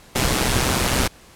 pink noise with amplitude modulation, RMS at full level -17 dBFS, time 0.15-1.08 s, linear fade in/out 10 ms, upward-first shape sine, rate 128 Hz, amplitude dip 60%, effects pink hiss -48 dBFS RMS until 1.35 s + low-pass 12000 Hz 12 dB/octave

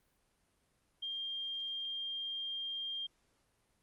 sine tone, 3201 Hz, G7, 36 cents sharp, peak -37 dBFS, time 1.02-3.07 s, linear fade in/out 10 ms, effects pink hiss -75 dBFS RMS until 3.82 s + Opus 32 kbps

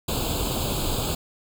pink noise with comb filter, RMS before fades -26 dBFS, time 0.08-1.15 s, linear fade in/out 5 ms, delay 0.26 ms, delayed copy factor +0.95, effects none

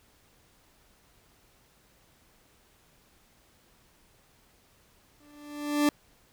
40% pulse tone with exponential growth, 293.7 Hz, D4, in tune, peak -18 dBFS, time 5.2-5.89 s, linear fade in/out 2 ms, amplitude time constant 150 ms, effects pink hiss -63 dBFS RMS until 6.32 s

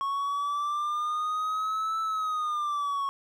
triangle linear two-way sweep, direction up then down, 1099 to 1318.5 to 1099 Hz, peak -25 dBFS, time 0.01-3.09 s, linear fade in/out 0 ms, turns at 2 s, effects none

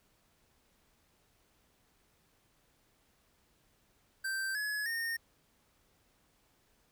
square tone with pitch steps, 1563 / 1694.6 / 1837.4 Hz, G6 / G#6 / A#6, -6 / +34 / -25 cents, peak -34 dBFS, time 4.24-5.17 s, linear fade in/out 10 ms, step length 310 ms, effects pink hiss -71 dBFS RMS until 6.91 s

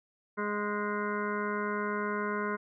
harmonic tone with a mistuned harmonic, 207.7 Hz, G#3, in tune, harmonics 1 / 2 / 3 / 5 / 6 / 7 / 8 / 9 / 10, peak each -36 / -35 / -43 / -36 / -43 / -37 / -49 / -46 / -46 dBFS, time 0.37-2.57 s, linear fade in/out 20 ms, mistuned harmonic 8, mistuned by -71 cents, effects none

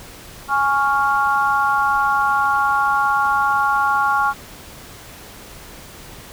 sine chord, Db major, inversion second, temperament equal, 830.6 / 1108.7 / 1396.9 Hz, Ab5 / Db6 / F6, 0 / 0 / 0 cents, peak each -19 dBFS, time 0.48-4.34 s, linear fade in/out 50 ms, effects pink hiss -39 dBFS RMS until 6.32 s

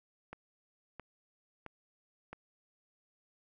click train, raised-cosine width 0.5 ms, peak -29 dBFS, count 4, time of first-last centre 0.33-2.33 s, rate 1.5 Hz, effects none

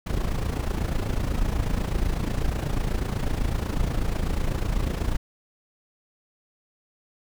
brown noise with amplitude modulation, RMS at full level -22 dBFS, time 0.06-5.17 s, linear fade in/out 10 ms, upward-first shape sine, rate 28.1 Hz, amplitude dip 70%, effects none

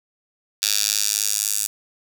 10% pulse tone with high-pass filter sweep, 103.83 Hz, G#2, in tune, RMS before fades -22 dBFS, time 0.62-1.67 s, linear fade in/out 10 ms, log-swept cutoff 4500 to 7700 Hz, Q 1.5, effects none

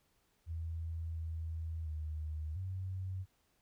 sine tone with pitch steps, 82 / 81.1 / 77.4 / 93.7 Hz, E2 / E2 / D#2 / F#2, -9 / -28 / -9 / +22 cents, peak -37 dBFS, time 0.46-3.26 s, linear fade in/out 50 ms, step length 700 ms, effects pink hiss -75 dBFS RMS until 3.61 s

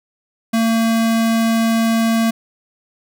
square tone, 226.7 Hz, A#3, 48 cents flat, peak -14 dBFS, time 0.53-2.31 s, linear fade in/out 10 ms, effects none

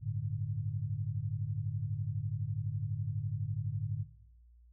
sine chord, G suspended second, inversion none, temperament equal, 98 / 110 / 146.83 Hz, G2 / A2 / D3, 0 / 0 / 0 cents, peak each -38 / -35 / -39 dBFS, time 0.01-4.06 s, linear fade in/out 50 ms, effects noise-tail reverb RT60 0.8 s tail -18 dB re dry + added 59 Hz sine -57 dBFS peak until 4.72 s

